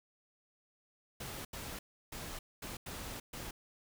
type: noise bursts at uneven times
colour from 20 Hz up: pink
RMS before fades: -44 dBFS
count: 6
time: 1.2-1.45 / 1.53-1.79 / 2.12-2.39 / 2.62-2.77 / 2.86-3.2 / 3.33-3.51 s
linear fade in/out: 5 ms
effects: none